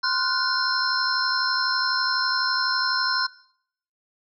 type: tone cluster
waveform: sine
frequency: 1040 / 1429 / 1501 / 4184 / 5290 Hz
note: C6 / F6 / F#6 / C8 / E8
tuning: -11 / +39 / +24 / -1 / +5 cents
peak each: -27 dBFS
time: 0.03-3.27 s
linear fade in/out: 10 ms
effects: noise-tail reverb RT60 0.7 s tail -23 dB re dry